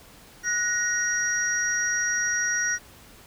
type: tone cluster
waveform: sine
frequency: 1463 / 1875 / 5730 Hz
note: F#6 / A#6 / F8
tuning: -20 / +10 / +44 cents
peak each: -27 dBFS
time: 0.43-2.79 s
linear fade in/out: 50 ms
effects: pink hiss -50 dBFS RMS until 3.26 s